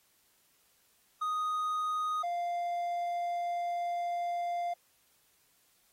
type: tone pair in turn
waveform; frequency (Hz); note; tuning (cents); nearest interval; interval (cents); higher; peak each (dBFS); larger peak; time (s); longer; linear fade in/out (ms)
triangle; 1244.5 / 697.1; D#6 / F5; 0 / -3; minor seventh; 1003; first; -28 / -29; first; 1.21-2.23 / 2.23-4.74; second; 10
effects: white hiss -69 dBFS RMS until 5.92 s + AAC 48 kbps